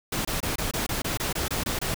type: noise bursts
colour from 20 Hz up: pink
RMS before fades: -28 dBFS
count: 12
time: 0.12-1.944 s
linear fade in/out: 5 ms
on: 130 ms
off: 24 ms
effects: none